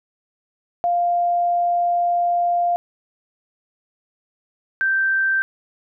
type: tone pair in turn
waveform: sine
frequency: 698.5 / 1563.7 Hz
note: F5 / G6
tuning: 0 / -5 cents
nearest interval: octave + major second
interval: 1395 cents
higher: second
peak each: -16 dBFS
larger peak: neither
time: 0.84-2.76 / 4.81-5.42 s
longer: first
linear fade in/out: 0 ms
effects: none